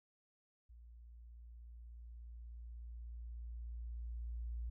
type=tone with level ramp; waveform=sine; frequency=58.27 Hz; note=A#1; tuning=in tune; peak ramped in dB=-55 to -39 dBFS; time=0.69-4.7 s; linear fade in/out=10 ms; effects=none